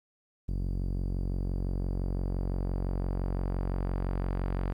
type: tone with low-pass filter sweep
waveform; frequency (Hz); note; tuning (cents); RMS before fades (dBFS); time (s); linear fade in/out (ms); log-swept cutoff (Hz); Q
sawtooth; 45.85; F#1; -15; -31; 0.48-4.73; 10; 260 to 1700; 0.71
effects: 11-bit